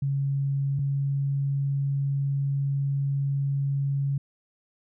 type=tone pair in turn; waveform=sine; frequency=138.59 / 139.1 Hz; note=C#3 / C#3; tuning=0 / +6 cents; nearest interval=unison; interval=6 cents; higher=second; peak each=-23 / -23 dBFS; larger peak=neither; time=0.02-0.79 / 0.79-4.18 s; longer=second; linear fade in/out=5 ms; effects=none